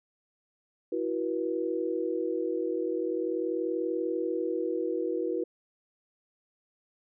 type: chord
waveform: sine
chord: E suspended second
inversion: none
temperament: equal with one note detuned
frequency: 329.6 / 370 / 482.3 Hz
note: E4 / F#4 / B4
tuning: 0 / 0 / -41 cents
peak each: -32 dBFS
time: 0.92-5.44 s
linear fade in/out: 5 ms
effects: none